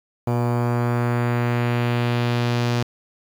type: tone with low-pass filter sweep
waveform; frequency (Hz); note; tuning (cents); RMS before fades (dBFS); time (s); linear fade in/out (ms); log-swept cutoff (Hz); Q
sawtooth; 120; B2; -49; -21; 0.27-2.83; 5; 900 to 5500; 1.3
effects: 7-bit